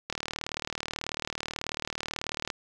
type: click train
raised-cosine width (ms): 0.2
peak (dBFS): -14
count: 93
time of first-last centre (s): 0.1-2.502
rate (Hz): 38.3
effects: none